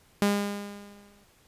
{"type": "tone with exponential decay", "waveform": "sawtooth", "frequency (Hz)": 203.1, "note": "G#3", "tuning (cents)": -38, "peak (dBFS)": -16, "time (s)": [0.22, 1.24], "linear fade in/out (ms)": 0, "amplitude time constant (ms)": 220, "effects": ["pink hiss -61 dBFS RMS until 1.47 s", "resampled to 32000 Hz"]}